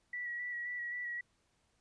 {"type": "tone with vibrato", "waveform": "sine", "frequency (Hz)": 1939, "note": "B6", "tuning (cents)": -32, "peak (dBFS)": -37, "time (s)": [0.13, 1.21], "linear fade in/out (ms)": 5, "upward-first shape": "square", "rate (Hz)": 3.8, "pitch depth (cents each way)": 20, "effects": ["pink hiss -75 dBFS RMS until 1.8 s", "resampled to 22050 Hz"]}